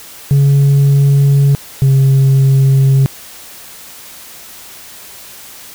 sine tone pair in turn, 140 / 135.31 Hz, C#3 / C#3, +18 / -41 cents, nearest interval minor second, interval 59 cents, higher first, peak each -3 dBFS, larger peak neither, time 0.31-1.55 / 1.82-3.06 s, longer neither, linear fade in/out 0 ms, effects tanh soft clip ceiling -5 dBFS + white hiss -34 dBFS RMS until 5.74 s

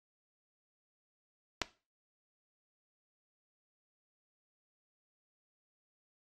clicks, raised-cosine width 0.2 ms, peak -12 / -19 dBFS, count 2, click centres 1.617 / 1.62 s, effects noise-tail reverb RT60 0.3 s tail -17 dB re dry + AAC 32 kbps

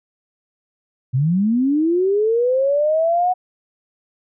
sine linear sweep, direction up, 120.6 to 740 Hz, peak -14 dBFS, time 1.13-3.34 s, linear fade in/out 20 ms, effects none

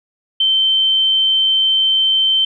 sine tone, 3103 Hz, G7, 18 cents flat, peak -11 dBFS, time 0.4-2.45 s, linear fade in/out 5 ms, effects none

